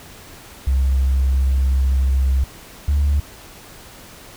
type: tone pair in turn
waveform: sine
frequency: 66.4 / 71.87 Hz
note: C2 / D2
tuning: +26 / -37 cents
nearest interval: minor second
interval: 137 cents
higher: second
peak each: -12 dBFS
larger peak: neither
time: 0.67-2.44 / 2.88-3.2 s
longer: first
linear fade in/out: 5 ms
effects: tanh soft clip ceiling -11 dBFS + pink hiss -41 dBFS RMS until 4.36 s